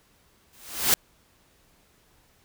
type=noise with exponential growth; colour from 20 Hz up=white; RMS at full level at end=-17 dBFS; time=0.53-0.94 s; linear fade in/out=0 ms; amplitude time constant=87 ms; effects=pink hiss -62 dBFS RMS until 2.44 s